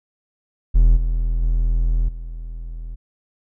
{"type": "tone with level steps", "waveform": "triangle", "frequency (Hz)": 41.2, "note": "E1", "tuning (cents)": 0, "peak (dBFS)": [-7, -15, -13, -26], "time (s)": [0.74, 2.96], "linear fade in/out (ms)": 20, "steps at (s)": [0.96, 1.42, 2.08], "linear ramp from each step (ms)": 10, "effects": []}